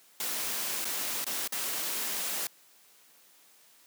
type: noise with dropouts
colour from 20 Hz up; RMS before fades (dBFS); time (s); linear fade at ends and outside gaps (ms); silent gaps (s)
white; -33; 0.2-2.47; 2; 0.846-0.852 / 1.244-1.265 / 1.476-1.522
effects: white hiss -60 dBFS RMS until 3.86 s + high-pass 200 Hz 12 dB/octave